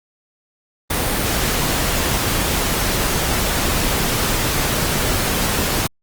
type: noise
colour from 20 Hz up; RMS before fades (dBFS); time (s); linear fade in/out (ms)
pink; -19; 0.9-5.87; 5
effects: Opus 32 kbps